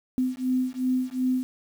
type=beating tone pair; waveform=sine; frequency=254.1 / 256.8 Hz; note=B3 / C4; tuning=+49 / -32 cents; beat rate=2.7 Hz; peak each=-26 dBFS; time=0.18-1.43 s; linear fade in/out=0 ms; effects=8-bit